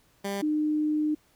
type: tone pair in turn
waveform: 15% pulse / sine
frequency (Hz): 199.1 / 303.9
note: G3 / D#4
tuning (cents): +27 / -41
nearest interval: perfect fifth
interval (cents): 732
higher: second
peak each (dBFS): -23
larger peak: neither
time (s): 0.24-0.42 / 0.42-1.15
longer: second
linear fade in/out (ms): 10
effects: pink hiss -64 dBFS RMS until 1.35 s